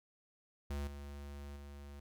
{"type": "tone with level steps", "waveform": "square", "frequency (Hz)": 71.2, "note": "C#2", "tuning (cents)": 47, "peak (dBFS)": [-38, -46, -49], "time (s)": [0.7, 2], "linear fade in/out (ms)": 5, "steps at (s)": [0.87, 1.56], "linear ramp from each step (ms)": 5, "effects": []}